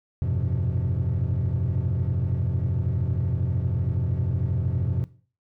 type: tone cluster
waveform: triangle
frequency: 86.9 / 99.7 / 118.6 / 127.6 / 173.7 Hz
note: F2 / G2 / A#2 / C3 / F3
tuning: -8 / +30 / +30 / -43 / -9 cents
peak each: -24 / -25 / -31 / -24 / -31 dBFS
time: 0.22-5.04 s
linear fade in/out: 0 ms
effects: noise-tail reverb RT60 0.4 s tail -17 dB re dry + tanh soft clip ceiling -16 dBFS